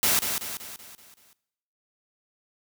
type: noise with echo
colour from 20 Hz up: white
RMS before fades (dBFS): -22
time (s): 0.03-0.19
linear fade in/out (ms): 0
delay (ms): 190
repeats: 6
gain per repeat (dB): -6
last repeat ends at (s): 1.33
effects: noise-tail reverb RT60 0.8 s tail -19 dB re dry + high-pass 60 Hz 12 dB/octave